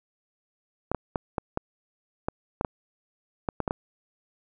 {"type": "clicks", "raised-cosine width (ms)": 1, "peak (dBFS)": -12, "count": 12, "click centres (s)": [0.916, 0.947, 1.158, 1.382, 1.574, 2.285, 2.611, 2.648, 3.488, 3.603, 3.678, 3.709], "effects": []}